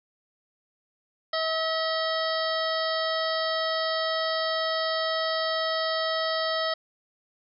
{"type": "harmonic tone with a mistuned harmonic", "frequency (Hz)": 643, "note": "E5", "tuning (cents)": -43, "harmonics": [1, 2, 3, 5, 6, 7, 8], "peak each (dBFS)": [-28, -31, -33, -35, -36, -36, -37], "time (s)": [1.33, 6.74], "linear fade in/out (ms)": 5, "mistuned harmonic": 5, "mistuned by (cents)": -20, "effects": []}